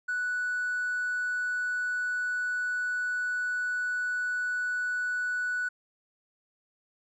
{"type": "tone with hard clipping", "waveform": "triangle", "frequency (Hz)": 1480, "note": "F#6", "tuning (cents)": 0, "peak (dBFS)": -28, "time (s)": [0.08, 5.69], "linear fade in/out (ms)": 10, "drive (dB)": 4, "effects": ["resampled to 22050 Hz"]}